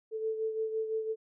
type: beating tone pair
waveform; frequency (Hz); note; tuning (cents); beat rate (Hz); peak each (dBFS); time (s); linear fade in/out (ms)
sine; 440 / 445.9; A4 / A4; 0 / +23; 5.9; -31 / -39; 0.11-1.16; 50
effects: none